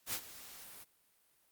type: noise with ADSR envelope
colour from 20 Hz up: white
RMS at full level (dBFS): -36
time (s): 0.06-0.85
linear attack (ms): 70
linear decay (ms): 68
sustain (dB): -16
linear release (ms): 27
effects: white hiss -72 dBFS RMS until 1.51 s + Opus 48 kbps